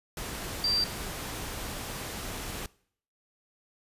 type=tone in noise; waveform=sine; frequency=4699 Hz; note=D8; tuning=in tune; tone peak=-24 dBFS; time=0.64-0.84 s; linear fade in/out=2 ms; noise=pink; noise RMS=-37 dBFS; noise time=0.17-2.66 s; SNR=+10 dB; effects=noise-tail reverb RT60 0.6 s tail -22 dB re dry + resampled to 32000 Hz